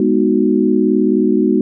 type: chord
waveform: sine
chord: G# minor seventh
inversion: none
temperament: equal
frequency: 207.7 / 246.9 / 311.1 / 370 Hz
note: G#3 / B3 / D#4 / F#4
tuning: 0 / 0 / 0 / 0 cents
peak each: -16 dBFS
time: 0-1.61 s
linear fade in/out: 2 ms
effects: none